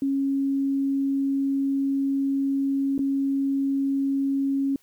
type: tone with dropouts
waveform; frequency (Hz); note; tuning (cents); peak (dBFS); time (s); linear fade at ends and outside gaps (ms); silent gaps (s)
sine; 274.4; C#4; -17; -21; 0.02-4.76; 2; 2.98-2.991
effects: white hiss -62 dBFS RMS until 4.82 s